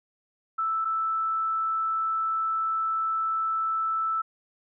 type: tone pair in turn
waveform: sine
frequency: 1318.5 / 1318.5 Hz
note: E6 / E6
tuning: 0 / 0 cents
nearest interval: unison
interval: 0 cents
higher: neither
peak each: -24 dBFS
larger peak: neither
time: 0.58-0.85 / 0.85-4.22 s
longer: second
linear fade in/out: 10 ms
effects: none